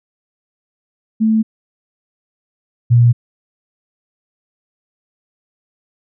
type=tone pair in turn; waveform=sine; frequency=220 / 119.47 Hz; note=A3 / A#2; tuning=0 / +43 cents; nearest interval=major seventh; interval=1057 cents; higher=first; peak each=-10 / -6 dBFS; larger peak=second; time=1.2-1.43 / 2.9-3.13 s; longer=neither; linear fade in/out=20 ms; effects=none